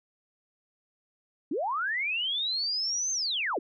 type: linear two-way sweep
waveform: sine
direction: up then down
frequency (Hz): 246.9 to 6350 to 246.9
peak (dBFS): -27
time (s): 1.51-3.59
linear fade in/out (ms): 5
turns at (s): 3.12
effects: none